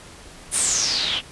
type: noise with low-pass filter sweep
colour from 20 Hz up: white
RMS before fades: -22 dBFS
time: 0.51-1.22 s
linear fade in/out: 50 ms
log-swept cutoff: 10000 to 2900 Hz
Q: 6.8
effects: pink hiss -43 dBFS RMS until 1.31 s + resampled to 24000 Hz